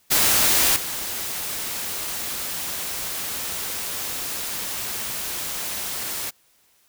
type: noise with level steps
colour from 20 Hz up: white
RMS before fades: -18 / -29 dBFS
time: 0.1-6.31 s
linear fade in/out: 20 ms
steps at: 0.76 s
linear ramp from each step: 2 ms
effects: white hiss -61 dBFS RMS until 6.88 s